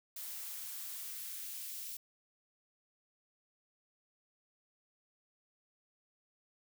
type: noise with high-pass filter sweep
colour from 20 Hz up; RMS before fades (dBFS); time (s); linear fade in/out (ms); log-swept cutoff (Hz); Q
blue; -44; 0.16-1.97; 5; 450 to 2900; 0.86
effects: none